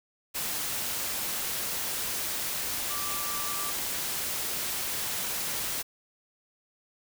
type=tone in noise; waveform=sine; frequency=1171 Hz; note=D6; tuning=5 cents flat; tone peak=-37 dBFS; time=2.89-3.72 s; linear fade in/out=20 ms; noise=white; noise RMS=-32 dBFS; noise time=0.34-5.83 s; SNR=-8 dB; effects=none